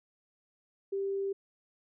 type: tone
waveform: sine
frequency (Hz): 393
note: G4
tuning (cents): +4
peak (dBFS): -30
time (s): 0.92-1.33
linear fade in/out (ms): 10
effects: none